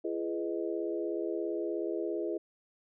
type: chord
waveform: sine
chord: E major seventh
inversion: none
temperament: equal with one note detuned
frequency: 338.3 / 415.3 / 493.9 / 622.3 Hz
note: E4 / G#4 / B4 / D#5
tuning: +45 / 0 / 0 / 0 cents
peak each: -34 / -36 / -40 / -40 dBFS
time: 0.04-2.38 s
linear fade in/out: 10 ms
effects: none